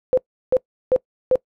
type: tone bursts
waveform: sine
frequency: 512 Hz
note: C5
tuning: 38 cents flat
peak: -12 dBFS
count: 4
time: 0.13-1.356 s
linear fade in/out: 0 ms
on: 44 ms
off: 350 ms
effects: noise-tail reverb RT60 0.1 s tail -23 dB re dry